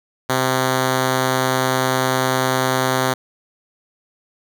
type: tone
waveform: 5% pulse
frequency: 130 Hz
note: C3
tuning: 11 cents flat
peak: -5 dBFS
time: 0.29-3.14 s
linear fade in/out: 10 ms
effects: none